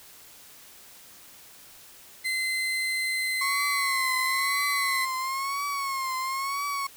35% pulse tone with pitch glide, 2060 to 2029 Hz, C7 to B6, -28 to +46 cents, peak -24 dBFS, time 2.24-5.06 s, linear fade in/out 20 ms, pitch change -26 cents, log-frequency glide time 2.99-4.41 s
35% pulse tone with vibrato, 1088 Hz, C#6, 33 cents flat, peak -26 dBFS, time 3.41-6.87 s, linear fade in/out 5 ms, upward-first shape triangle, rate 1 Hz, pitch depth 91 cents each way
effects white hiss -50 dBFS RMS until 6.96 s

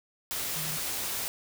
sine tone in noise, 155.56 Hz, D#3, in tune, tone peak -39 dBFS, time 0.56-0.77 s, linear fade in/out 0 ms, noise white, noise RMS -33 dBFS, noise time 0.31-1.28 s, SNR -9 dB, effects none

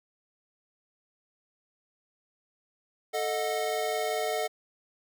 square chord, D# diminished, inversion second, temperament equal with one note detuned, 440 / 622.3 / 727.3 Hz, A4 / D#5 / F#5, 0 / 0 / -30 cents, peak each -33 dBFS, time 3.13-4.48 s, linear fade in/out 20 ms, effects none

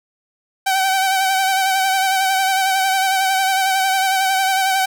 sawtooth tone with vibrato, 766 Hz, G5, 40 cents flat, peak -11 dBFS, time 0.66-4.86 s, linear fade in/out 10 ms, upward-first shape sine, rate 11 Hz, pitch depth 35 cents each way, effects none

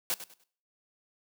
white noise with echo, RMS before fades -30 dBFS, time 0.1-0.14 s, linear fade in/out 0 ms, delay 99 ms, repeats 3, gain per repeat -12 dB, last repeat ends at 0.437 s, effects noise-tail reverb RT60 0.5 s tail -19 dB re dry + high-pass 150 Hz 12 dB/octave

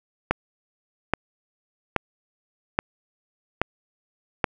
click train, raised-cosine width 0.5 ms, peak -4 dBFS, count 6, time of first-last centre 0.31-4.442 s, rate 1.21 Hz, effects none

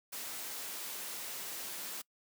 white noise, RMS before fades -42 dBFS, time 0.12-2.02 s, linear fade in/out 10 ms, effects noise-tail reverb RT60 0.1 s tail -24 dB re dry + high-pass 200 Hz 12 dB/octave

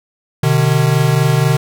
square tone pair together, 127.48 / 151.6 Hz, C3 / D#3, -45 / -45 cents, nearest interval minor third, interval 300 cents, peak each -14 dBFS, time 0.43-1.57 s, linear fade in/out 5 ms, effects none

